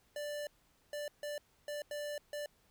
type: tone bursts at uneven times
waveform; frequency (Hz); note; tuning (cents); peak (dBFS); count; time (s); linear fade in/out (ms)
square; 588; D5; +2; -39; 6; 0.16-0.47 / 0.93-1.08 / 1.23-1.38 / 1.68-1.82 / 1.91-2.18 / 2.33-2.46; 2
effects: pink hiss -71 dBFS RMS until 2.7 s